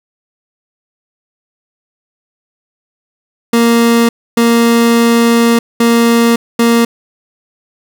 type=tone bursts at uneven times; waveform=30% pulse; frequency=233.1 Hz; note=A#3; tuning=in tune; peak=-4 dBFS; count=4; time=3.53-4.09 / 4.37-5.59 / 5.8-6.36 / 6.59-6.85 s; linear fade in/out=5 ms; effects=none